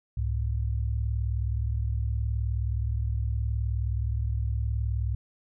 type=tone pair together; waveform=sine; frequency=66.51 / 105.7 Hz; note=C2 / G#2; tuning=+29 / +31 cents; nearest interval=minor sixth; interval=802 cents; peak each=-27 / -29 dBFS; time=0.17-5.15 s; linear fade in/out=5 ms; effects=none